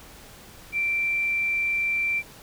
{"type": "tone", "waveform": "sine", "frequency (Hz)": 2349, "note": "D7", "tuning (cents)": 0, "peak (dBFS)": -22, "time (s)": [0.72, 2.23], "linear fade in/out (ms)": 50, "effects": ["pink hiss -47 dBFS RMS until 2.42 s"]}